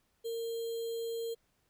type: tone with sample-and-hold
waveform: sine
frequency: 459.3 Hz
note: A#4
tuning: 26 cents flat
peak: -34 dBFS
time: 0.24-1.35 s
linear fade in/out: 20 ms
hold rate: 3675 Hz
effects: pink hiss -75 dBFS RMS until 1.69 s